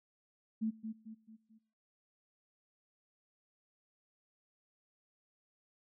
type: tone with echo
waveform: sine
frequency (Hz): 220.6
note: A3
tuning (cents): +5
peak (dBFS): -31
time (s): 0.61-0.71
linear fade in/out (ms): 20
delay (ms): 220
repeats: 4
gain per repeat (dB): -7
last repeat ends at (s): 1.59
effects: noise-tail reverb RT60 0.8 s tail -25 dB re dry